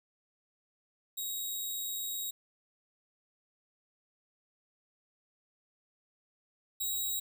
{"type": "tone pair in turn", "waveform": "5% pulse", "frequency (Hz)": [3803, 3827], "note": ["A#7", "A#7"], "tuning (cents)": [34, 45], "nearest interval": "unison", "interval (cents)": 11, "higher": "second", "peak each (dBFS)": [-27, -24], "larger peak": "second", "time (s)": [[1.17, 2.31], [6.8, 7.2]], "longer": "first", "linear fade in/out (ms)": 10, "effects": []}